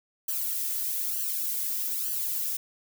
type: noise with flanger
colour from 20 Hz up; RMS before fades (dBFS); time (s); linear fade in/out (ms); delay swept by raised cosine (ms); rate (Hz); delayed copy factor
violet; -30; 0.28-2.57; 5; 0.66 to 2.36; 1.1; +0.8
effects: none